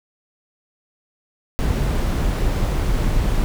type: noise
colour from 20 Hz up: brown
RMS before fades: -19 dBFS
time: 1.59-3.44 s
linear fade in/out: 0 ms
effects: none